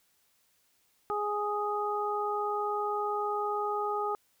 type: harmonic tone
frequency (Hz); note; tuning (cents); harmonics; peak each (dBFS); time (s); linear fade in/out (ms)
415.3; G#4; 0; 1 / 2 / 3; -33 / -33 / -33; 1.1-4.15; 0
effects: white hiss -70 dBFS RMS until 4.4 s